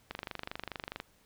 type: click train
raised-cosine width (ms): 0.3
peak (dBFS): -21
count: 23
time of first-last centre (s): 0.11-1.001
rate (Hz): 24.7
effects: pink hiss -66 dBFS RMS until 1.25 s